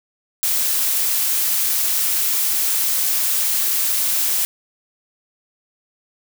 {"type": "noise", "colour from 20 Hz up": "blue", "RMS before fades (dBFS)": -19, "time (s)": [0.43, 4.45], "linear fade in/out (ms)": 0, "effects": []}